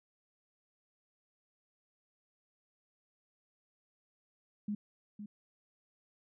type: tone with echo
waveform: sine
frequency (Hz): 207.7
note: G#3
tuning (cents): 0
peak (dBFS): -33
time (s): 4.68-4.75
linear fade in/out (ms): 5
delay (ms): 510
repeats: 1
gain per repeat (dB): -9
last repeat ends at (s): 5.26
effects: none